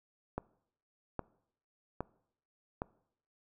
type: click train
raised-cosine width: 1 ms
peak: -21 dBFS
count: 4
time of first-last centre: 0.38-2.819 s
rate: 1.23 Hz
effects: noise-tail reverb RT60 0.7 s tail -22 dB re dry